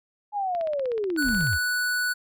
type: linear sweep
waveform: sine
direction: down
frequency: 846 to 58.3 Hz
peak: -24 dBFS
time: 0.32-1.59 s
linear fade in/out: 50 ms
type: click train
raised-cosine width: 0.3 ms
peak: -25 dBFS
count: 17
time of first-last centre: 0.55-1.532 s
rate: 16.3 Hz
type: tone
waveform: square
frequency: 1480 Hz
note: F#6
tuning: in tune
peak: -24 dBFS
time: 1.17-2.14 s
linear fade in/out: 20 ms
type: noise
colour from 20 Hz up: brown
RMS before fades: -36 dBFS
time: 1.24-1.46 s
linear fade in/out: 5 ms
effects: none